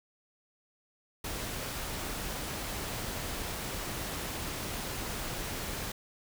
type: noise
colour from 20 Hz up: pink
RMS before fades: -37 dBFS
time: 1.24-5.92 s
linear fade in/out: 5 ms
effects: none